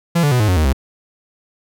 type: tone with pitch steps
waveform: 45% pulse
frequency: 170 / 145.45 / 124.45 / 106.48 / 91.1 / 77.95 / 66.69 Hz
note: F3 / D3 / B2 / G#2 / F#2 / D#2 / C2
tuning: -46 / -16 / +14 / +44 / -26 / +4 / +34 cents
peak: -12 dBFS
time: 0.15-0.731 s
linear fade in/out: 10 ms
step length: 83 ms
effects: none